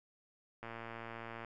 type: click train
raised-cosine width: 0.5 ms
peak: -30 dBFS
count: 95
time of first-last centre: 0.63-1.447 s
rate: 115 Hz
effects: none